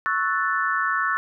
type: chord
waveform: sine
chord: F# minor seventh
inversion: second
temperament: equal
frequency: 1108.7 / 1318.5 / 1480 / 1760 Hz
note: C#6 / E6 / F#6 / A6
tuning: 0 / 0 / 0 / 0 cents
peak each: -26 dBFS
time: 0.06-1.17 s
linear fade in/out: 0 ms
effects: none